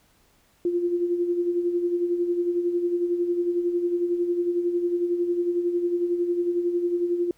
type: tone with tremolo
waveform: sine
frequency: 349.2 Hz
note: F4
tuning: in tune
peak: -19 dBFS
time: 0.65-7.31 s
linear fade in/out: 2 ms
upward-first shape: sine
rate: 11 Hz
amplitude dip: 55%
effects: pink hiss -62 dBFS RMS until 7.37 s